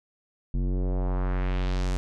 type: tone with low-pass filter sweep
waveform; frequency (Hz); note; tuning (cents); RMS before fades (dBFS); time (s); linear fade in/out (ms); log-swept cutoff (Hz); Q
square; 45.99; F#1; -10; -26; 0.54-1.97; 0; 220 to 8500; 1.4
effects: none